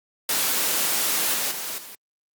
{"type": "noise with level steps", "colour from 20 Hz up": "white", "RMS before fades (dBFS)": [-23, -25, -31, -40], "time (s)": [0.29, 1.95], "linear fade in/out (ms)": 2, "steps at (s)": [1.34, 1.51, 1.78], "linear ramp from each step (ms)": 2, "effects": ["high-pass 200 Hz 12 dB/octave", "Opus 48 kbps"]}